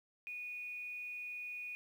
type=tone with amplitude modulation; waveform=sine; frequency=2465 Hz; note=D#7; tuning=17 cents flat; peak=-40 dBFS; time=0.27-1.75 s; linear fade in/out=0 ms; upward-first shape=sine; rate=234 Hz; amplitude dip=30%; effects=11-bit